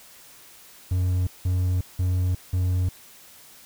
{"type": "tone bursts", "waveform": "triangle", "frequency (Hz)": 90.9, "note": "F#2", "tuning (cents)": -30, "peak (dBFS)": -18, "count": 4, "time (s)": [0.91, 2.89], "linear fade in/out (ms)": 5, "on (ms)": 360, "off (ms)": 180, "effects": ["white hiss -49 dBFS RMS until 3.65 s"]}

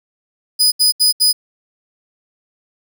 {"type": "tone bursts", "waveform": "sawtooth", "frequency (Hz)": 4978, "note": "D#8", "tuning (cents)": 0, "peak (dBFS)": -7, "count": 4, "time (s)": [0.59, 1.329], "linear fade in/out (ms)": 20, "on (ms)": 130, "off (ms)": 73, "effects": []}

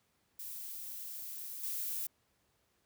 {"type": "noise with level steps", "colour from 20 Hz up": "violet", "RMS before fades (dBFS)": [-44, -38], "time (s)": [0.39, 2.07], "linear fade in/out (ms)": 5, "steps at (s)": 1.63, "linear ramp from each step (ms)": 5, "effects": ["pink hiss -75 dBFS RMS until 2.85 s", "high-pass 60 Hz 12 dB/octave"]}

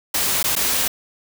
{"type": "noise with dropouts", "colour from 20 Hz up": "white", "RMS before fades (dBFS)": -20, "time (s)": [0.14, 0.88], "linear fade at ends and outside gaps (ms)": 5, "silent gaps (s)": [[0.429, 0.44], [0.554, 0.563]], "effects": []}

